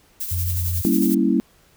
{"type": "noise with tremolo", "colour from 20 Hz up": "violet", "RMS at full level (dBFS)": -26, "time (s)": [0.2, 1.15], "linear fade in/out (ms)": 10, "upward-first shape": "sine", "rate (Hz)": 11, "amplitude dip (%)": 50}
{"type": "tone", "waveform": "sine", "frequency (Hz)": 87.31, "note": "F2", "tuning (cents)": 0, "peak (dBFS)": -21, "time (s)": [0.31, 0.82], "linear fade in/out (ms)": 10}
{"type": "chord", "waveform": "sine", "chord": "G diminished seventh", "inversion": "none", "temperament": "equal", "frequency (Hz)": [196, 233.1, 277.2, 329.6], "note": ["G3", "Bb3", "Db4", "Fb4"], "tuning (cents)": [0, 0, 0, 0], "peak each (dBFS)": -21, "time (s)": [0.85, 1.4], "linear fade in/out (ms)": 0}
{"effects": ["pink hiss -56 dBFS RMS until 1.76 s"]}